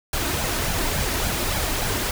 pink noise with flanger, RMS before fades -24 dBFS, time 0.13-2.11 s, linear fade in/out 2 ms, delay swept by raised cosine 1.2 to 3.3 ms, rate 3.5 Hz, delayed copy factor +0.5, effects none

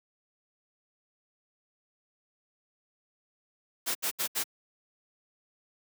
white noise bursts, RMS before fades -30 dBFS, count 4, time 3.86-4.44 s, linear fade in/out 20 ms, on 91 ms, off 72 ms, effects high-pass 200 Hz 12 dB/octave

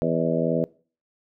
harmonic tone with a mistuned harmonic, 82.41 Hz, E2, in tune, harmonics 2 / 3 / 4 / 5 / 6 / 7 / 8, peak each -27 / -27 / -31 / -31 / -26 / -29 / -29 dBFS, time 0.02-0.64 s, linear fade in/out 0 ms, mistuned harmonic 8, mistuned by -60 cents, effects noise-tail reverb RT60 0.4 s tail -22 dB re dry

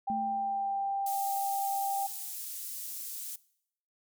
sine tone, 790 Hz, G5, 13 cents sharp, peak -29 dBFS, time 0.07-2.07 s, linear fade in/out 10 ms
sine tone with exponential decay, 219.1 Hz, A3, 7 cents flat, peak -33 dBFS, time 0.1-0.93 s, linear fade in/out 0 ms, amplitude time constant 180 ms
pink high-pass noise, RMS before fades -40 dBFS, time 1.06-3.36 s, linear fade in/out 5 ms, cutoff 9600 Hz, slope 12 dB/octave
effects noise-tail reverb RT60 0.7 s tail -21 dB re dry

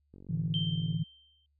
click train, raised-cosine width 3 ms, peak -38 dBFS, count 39, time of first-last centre 0.14-0.947 s, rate 47.1 Hz
sine chord, A suspended fourth, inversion none, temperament equal, 110 / 146.83 / 164.81 Hz, A2 / D3 / E3, 0 / 0 / 0 cents, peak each -37 / -34 / -31 dBFS, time 0.29-1.04 s, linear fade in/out 10 ms
sine tone with exponential decay, 3131 Hz, G7, 3 cents flat, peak -30 dBFS, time 0.54-1.46 s, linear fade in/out 1 ms, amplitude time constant 200 ms
effects added 72 Hz sine -70 dBFS peak until 1.59 s

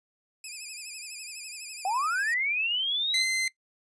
5% pulse tone with vibrato, 2489 Hz, D#7, in tune, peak -28 dBFS, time 0.44-2.34 s, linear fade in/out 2 ms, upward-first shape sine, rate 12 Hz, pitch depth 84 cents each way
sine linear sweep, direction up, 725 to 4145 Hz, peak -25 dBFS, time 1.85-3.24 s, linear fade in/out 2 ms
sawtooth tone, 2069 Hz, C7, 20 cents flat, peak -22 dBFS, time 3.14-3.48 s, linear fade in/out 2 ms
effects noise-tail reverb RT60 0.1 s tail -19 dB re dry + resampled to 22050 Hz

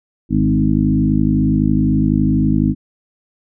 harmonic tone with a mistuned harmonic, 51.91 Hz, G#1, in tune, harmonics 1 / 2 / 3 / 4 / 5 / 6, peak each -21 / -22 / -18 / -18 / -17 / -20 dBFS, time 0.29-2.75 s, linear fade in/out 50 ms, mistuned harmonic 4, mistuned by +18 cents, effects none

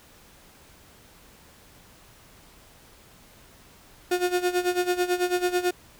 35% pulse tone with tremolo, 358.4 Hz, F4, 45 cents sharp, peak -18 dBFS, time 4.11-5.71 s, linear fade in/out 5 ms, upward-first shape sine, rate 9.1 Hz, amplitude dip 80%, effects pink hiss -53 dBFS RMS until 5.99 s

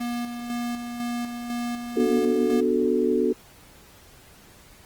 square tone with tremolo, 239.5 Hz, A#3, 47 cents sharp, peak -27 dBFS, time 0-2.61 s, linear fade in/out 10 ms, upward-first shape square, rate 2 Hz, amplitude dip 45%
sine chord, B minor seventh, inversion none, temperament equal, 246.9 / 293.7 / 370 / 440 Hz, B3 / D4 / F#4 / A4, 0 / 0 / 0 / 0 cents, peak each -25 / -27 / -24 / -24 dBFS, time 1.96-3.33 s, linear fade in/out 10 ms
effects pink hiss -51 dBFS RMS until 4.85 s + Opus 24 kbps

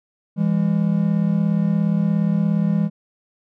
triangle tone pair together, 166 / 203.1 Hz, E3 / G#3, +12 / -38 cents, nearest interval minor third, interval 350 cents, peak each -17 dBFS, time 0.36-2.9 s, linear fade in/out 50 ms, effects none

